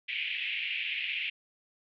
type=band-pass noise; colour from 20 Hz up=white; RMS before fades=-34 dBFS; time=0.08-1.3 s; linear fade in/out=10 ms; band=2200 to 2900 Hz; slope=48 dB/octave; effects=none